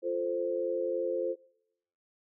sine chord, F major, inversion none, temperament equal, 349.2 / 440 / 523.3 Hz, F4 / A4 / C5, 0 / 0 / 0 cents, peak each -34 / -35 / -31 dBFS, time 0.02-1.36 s, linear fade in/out 50 ms, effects noise-tail reverb RT60 0.8 s tail -24 dB re dry

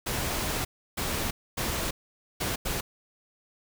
pink noise bursts at uneven times, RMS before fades -30 dBFS, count 5, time 0.06-0.65 / 0.97-1.31 / 1.57-1.91 / 2.4-2.56 / 2.65-2.81 s, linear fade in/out 10 ms, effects none

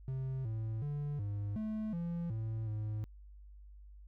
triangle tone with pitch steps, 131.8 / 110.7 / 145.7 / 102.1 / 216.6 / 170.6 / 111 / 107.1 Hz, C3 / A2 / D3 / G#2 / A3 / F3 / A2 / A2, +13 / +11 / -13 / -29 / -27 / -40 / +16 / -46 cents, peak -33 dBFS, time 0.08-3.04 s, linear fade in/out 0 ms, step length 370 ms, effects added 50 Hz sine -51 dBFS peak until 4.07 s

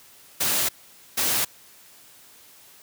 white noise bursts at uneven times, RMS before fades -23 dBFS, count 2, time 0.4-0.69 / 1.17-1.45 s, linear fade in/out 10 ms, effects white hiss -51 dBFS RMS until 2.82 s + high-pass 60 Hz 12 dB/octave

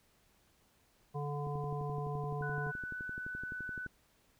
harmonic tone, 145.2 Hz, D3, 19 cents flat, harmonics 1 / 3 / 5 / 7, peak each -37 / -42 / -44 / -45 dBFS, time 1.14-2.72 s, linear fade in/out 20 ms
click train, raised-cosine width 3 ms, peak -34 dBFS, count 29, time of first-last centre 1.47-3.863 s, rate 11.7 Hz
sine tone with pitch glide, 1486 to 1495.5 Hz, F#6 to F#6, +7 to +18 cents, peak -39 dBFS, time 2.42-3.87 s, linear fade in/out 5 ms, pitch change +11 cents, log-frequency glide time 2.59-3.06 s
effects pink hiss -70 dBFS RMS until 4.39 s

